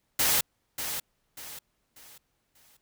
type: noise with echo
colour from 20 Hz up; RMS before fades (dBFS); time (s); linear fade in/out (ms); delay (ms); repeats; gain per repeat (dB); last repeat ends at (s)
white; -24; 0.19-0.41; 5; 590; 4; -9; 2.77
effects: pink hiss -75 dBFS RMS until 2.81 s